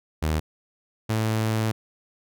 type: tone pair in turn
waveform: sawtooth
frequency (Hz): 77.9 / 110.17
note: D#2 / A2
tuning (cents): +3 / +3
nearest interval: tritone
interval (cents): 600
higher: second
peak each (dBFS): -18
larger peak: neither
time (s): 0.22-0.4 / 1.09-1.72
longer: second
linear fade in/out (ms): 10
effects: none